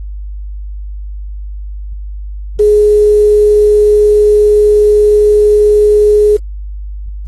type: tone with quantisation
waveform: sine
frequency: 419.1 Hz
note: G#4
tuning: 16 cents sharp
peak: -4 dBFS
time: 2.59-6.37 s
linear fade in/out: 10 ms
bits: 5
effects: added 50 Hz sine -20 dBFS peak until 7.27 s + AAC 32 kbps